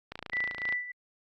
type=click train; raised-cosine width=0.3 ms; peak=-22 dBFS; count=18; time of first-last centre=0.12-0.725 s; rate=28.1 Hz
type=tone with tremolo; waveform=sine; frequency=1975.5 Hz; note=B6; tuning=in tune; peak=-27 dBFS; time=0.32-0.92 s; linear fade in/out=10 ms; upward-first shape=sine; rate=3.2 Hz; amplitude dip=75%
effects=Opus 48 kbps